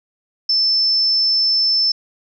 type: tone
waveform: sine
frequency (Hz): 5290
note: E8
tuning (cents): +5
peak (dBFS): -13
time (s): 0.49-1.92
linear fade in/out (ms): 5
effects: none